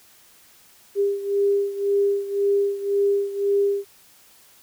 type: beating tone pair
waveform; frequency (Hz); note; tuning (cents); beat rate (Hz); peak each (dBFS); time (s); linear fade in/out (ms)
sine; 400.5 / 402.4; G4 / G4; +37 / +45; 1.9; -20 / -24; 0.95-3.85; 50
effects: white hiss -53 dBFS RMS until 4.62 s